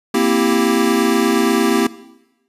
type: chord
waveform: square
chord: C dominant seventh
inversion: third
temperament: equal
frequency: 233.1 / 261.6 / 329.6 / 392 Hz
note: Bb3 / C4 / E4 / G4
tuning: 0 / 0 / 0 / 0 cents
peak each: -19 / -20 / -20 / -19 dBFS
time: 0.14-1.87 s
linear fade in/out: 5 ms
effects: noise-tail reverb RT60 1.0 s tail -18 dB re dry + resampled to 32000 Hz